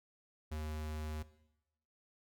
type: tone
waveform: square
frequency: 77 Hz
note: D#2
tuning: 17 cents flat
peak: -39 dBFS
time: 0.51-1.23 s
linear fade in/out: 10 ms
effects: noise-tail reverb RT60 0.9 s tail -17 dB re dry